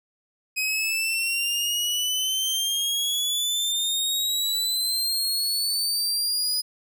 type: exponential sweep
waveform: sawtooth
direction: up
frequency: 2520 to 4978 Hz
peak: -20 dBFS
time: 0.56-6.62 s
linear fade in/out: 20 ms
effects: none